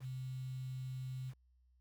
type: tone with quantisation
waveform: sine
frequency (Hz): 129.5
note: C3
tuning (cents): -17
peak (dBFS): -40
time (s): 0-1.34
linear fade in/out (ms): 50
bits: 10
effects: added 62 Hz sine -67 dBFS peak until 1.8 s